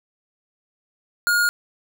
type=tone; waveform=square; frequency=1429 Hz; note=F6; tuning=39 cents sharp; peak=-17 dBFS; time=1.27-1.49 s; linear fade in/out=0 ms; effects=9-bit